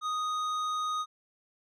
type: tone with hard clipping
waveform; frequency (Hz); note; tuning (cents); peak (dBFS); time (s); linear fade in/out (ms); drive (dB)
triangle; 1244.5; D#6; 0; -31; 0.01-1.06; 50; 13
effects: resampled to 32000 Hz